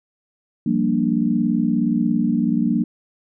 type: chord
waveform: sine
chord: G minor seventh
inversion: third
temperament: equal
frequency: 174.61 / 196 / 233.1 / 293.7 Hz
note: F3 / G3 / Bb3 / D4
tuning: 0 / 0 / 0 / 0 cents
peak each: -24 / -23 / -19 / -23 dBFS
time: 0.66-2.84 s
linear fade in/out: 5 ms
effects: none

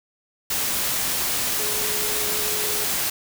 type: tone in noise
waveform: sine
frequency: 422.6 Hz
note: G#4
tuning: 30 cents sharp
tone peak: -33 dBFS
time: 1.59-2.85 s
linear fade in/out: 5 ms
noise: white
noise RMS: -24 dBFS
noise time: 0.5-3.1 s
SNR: -12 dB
effects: none

